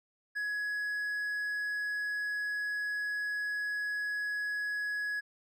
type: tone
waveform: triangle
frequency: 1678 Hz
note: G#6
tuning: 17 cents sharp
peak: -30 dBFS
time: 0.35-5.21 s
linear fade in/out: 20 ms
effects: none